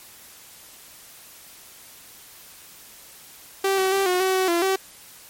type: tone with pitch steps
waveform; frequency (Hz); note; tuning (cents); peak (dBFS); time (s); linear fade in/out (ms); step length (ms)
sawtooth; 388.8 / 379.8 / 390.7 / 362.9 / 377.7 / 375.6 / 341.8 / 383.1; G4 / F#4 / G4 / F#4 / F#4 / F#4 / F4 / G4; -14 / +45 / -6 / -34 / +36 / +26 / -37 / -40; -15; 3.64-4.76; 5; 140
effects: white hiss -46 dBFS RMS until 5.29 s + MP3 64 kbps